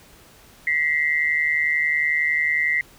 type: tone pair together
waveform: sine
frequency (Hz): 1930 / 2081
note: B6 / C7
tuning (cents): -40 / -10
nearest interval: minor second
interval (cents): 130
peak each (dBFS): -21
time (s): 0.67-2.81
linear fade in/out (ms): 2
effects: pink hiss -50 dBFS RMS until 2.98 s